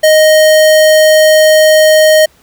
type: tone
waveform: square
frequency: 622.3 Hz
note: D#5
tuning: in tune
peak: -4 dBFS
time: 0.03-2.26 s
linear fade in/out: 10 ms
effects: pink hiss -48 dBFS RMS until 2.42 s